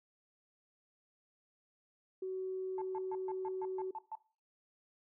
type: tone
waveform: sine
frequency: 375.7 Hz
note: F#4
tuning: 26 cents sharp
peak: -36 dBFS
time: 2.22-3.91 s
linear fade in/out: 5 ms
type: tone bursts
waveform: sine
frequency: 880 Hz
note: A5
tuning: in tune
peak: -39 dBFS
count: 9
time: 2.78-4.153 s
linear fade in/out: 2 ms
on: 37 ms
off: 130 ms
effects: noise-tail reverb RT60 0.4 s tail -19 dB re dry + tanh soft clip ceiling -28 dBFS